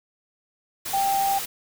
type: tone in noise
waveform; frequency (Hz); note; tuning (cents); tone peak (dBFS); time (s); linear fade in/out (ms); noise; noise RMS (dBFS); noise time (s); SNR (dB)
sine; 787; G5; +7; -20; 0.93-1.39; 10; white; -31; 0.85-1.46; +8
effects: none